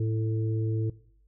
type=harmonic tone; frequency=110.4 Hz; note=A2; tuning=6 cents sharp; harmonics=1 / 3 / 4; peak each=-25 / -35 / -37 dBFS; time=0-0.9 s; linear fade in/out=5 ms; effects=noise-tail reverb RT60 0.6 s tail -20 dB re dry + added 50 Hz sine -59 dBFS peak until 1.27 s